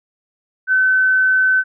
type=tone; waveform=sine; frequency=1522 Hz; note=F#6; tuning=48 cents sharp; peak=-11 dBFS; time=0.67-1.64 s; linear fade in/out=50 ms; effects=none